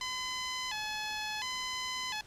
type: tone with vibrato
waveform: 10% pulse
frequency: 932 Hz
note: A#5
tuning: 1 cent flat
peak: -26 dBFS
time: 0.01-2.21 s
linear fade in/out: 2 ms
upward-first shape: square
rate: 0.71 Hz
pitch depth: 150 cents each way
effects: pink hiss -56 dBFS RMS until 2.26 s + low-pass 8000 Hz 12 dB/octave